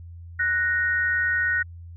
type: tone pair together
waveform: sine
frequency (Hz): 1478.9 / 1864.7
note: F#6 / A#6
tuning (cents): -1 / 0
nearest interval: major third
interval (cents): 401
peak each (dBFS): -23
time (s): 0.39-1.63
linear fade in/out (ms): 10
effects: added 85 Hz sine -38 dBFS peak until 1.96 s